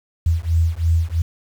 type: beating tone pair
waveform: sine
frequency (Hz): 81.2 / 84.2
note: E2 / E2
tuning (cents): -26 / +37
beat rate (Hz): 3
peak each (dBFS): -18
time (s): 0.26-1.22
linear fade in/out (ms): 5
effects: 7-bit